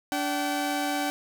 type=tone pair together; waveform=sawtooth; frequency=289.6 / 766.9 Hz; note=D4 / G5; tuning=-24 / -38 cents; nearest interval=octave + perfect fourth; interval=1686 cents; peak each=-25 dBFS; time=0.12-1.1 s; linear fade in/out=0 ms; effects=none